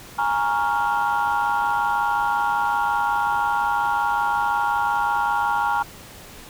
sine chord, Bb minor seventh, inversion third, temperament equal with one note detuned, 826.8 / 932.3 / 1108.7 / 1396.9 Hz, Ab5 / Bb5 / Db6 / F6, -8 / 0 / 0 / 0 cents, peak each -22 / -22 / -27 / -24 dBFS, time 0.18-5.83 s, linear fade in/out 10 ms, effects tanh soft clip ceiling -13 dBFS + pink hiss -42 dBFS RMS until 6.49 s

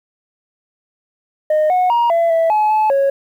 sine tone with pitch steps, 615 / 731 / 945 / 673 / 658 / 852 / 862 / 551 Hz, D#5 / F#5 / A#5 / E5 / E5 / G#5 / A5 / C#5, -20 / -21 / +23 / +36 / -3 / +44 / -36 / -11 cents, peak -9 dBFS, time 1.5-3.1 s, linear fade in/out 5 ms, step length 200 ms, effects tanh soft clip ceiling -10 dBFS + 8-bit

